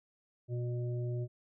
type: harmonic tone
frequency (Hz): 121.6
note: B2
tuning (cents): -26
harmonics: 1 / 3 / 5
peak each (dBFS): -33 / -42 / -48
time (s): 0.48-1.28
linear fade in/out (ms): 50
effects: none